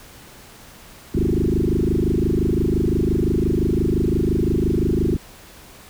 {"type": "tone with frequency modulation", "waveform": "sine", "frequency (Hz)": 210.3, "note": "G#3", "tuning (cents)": 22, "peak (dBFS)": -16, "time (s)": [1.14, 5.17], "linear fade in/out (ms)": 10, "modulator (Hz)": 25.8, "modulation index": 6.9, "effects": ["pink hiss -44 dBFS RMS until 5.89 s"]}